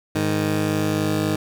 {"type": "tone pair together", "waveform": "15% pulse", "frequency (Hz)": [103.73, 155.56], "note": ["G#2", "D#3"], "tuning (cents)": [-2, 0], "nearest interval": "perfect fifth", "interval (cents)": 702, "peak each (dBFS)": -17, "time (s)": [0.15, 1.36], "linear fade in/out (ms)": 5, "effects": []}